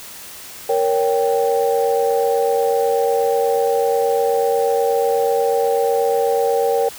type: chord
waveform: sine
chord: G diminished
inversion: first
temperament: equal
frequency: 466.2 / 554.4 / 784 Hz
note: Bb4 / Db5 / G5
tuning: 0 / 0 / 0 cents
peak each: -16 / -20 / -20 dBFS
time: 0.69-6.89 s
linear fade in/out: 5 ms
effects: tanh soft clip ceiling -6 dBFS + white hiss -36 dBFS RMS until 6.98 s